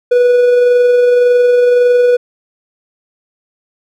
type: tone with amplitude modulation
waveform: triangle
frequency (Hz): 489.9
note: B4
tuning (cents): -14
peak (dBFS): -3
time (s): 0.11-2.17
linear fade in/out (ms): 10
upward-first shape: sine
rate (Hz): 21.8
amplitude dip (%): 25
effects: none